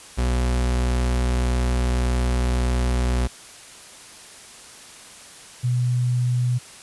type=tone pair in turn; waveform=40% pulse / sine; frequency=61.74 / 123.48 Hz; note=B1 / B2; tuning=0 / 0 cents; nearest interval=octave; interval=1200 cents; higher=second; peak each=-18 / -18 dBFS; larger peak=neither; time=0.17-3.28 / 5.63-6.59 s; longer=first; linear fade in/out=20 ms; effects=white hiss -43 dBFS RMS until 6.82 s + resampled to 24000 Hz